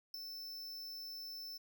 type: tone with ADSR envelope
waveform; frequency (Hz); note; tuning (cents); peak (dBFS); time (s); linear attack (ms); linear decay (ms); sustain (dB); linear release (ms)
square; 5300; E8; +9; -37; 0.14-1.58; 4; 4; -8; 12
effects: none